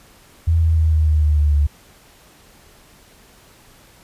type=tone with pitch steps; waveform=sine; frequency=82.41 / 80.95 / 79.51 / 78.1 / 76.71 / 75.35 / 74.02 / 72.7 Hz; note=E2 / E2 / D#2 / D#2 / D#2 / D2 / D2 / D2; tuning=0 / -31 / +38 / +7 / -24 / +45 / +14 / -17 cents; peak=-12 dBFS; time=0.47-1.67 s; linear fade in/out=10 ms; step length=150 ms; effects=pink hiss -49 dBFS RMS until 4.03 s + resampled to 32000 Hz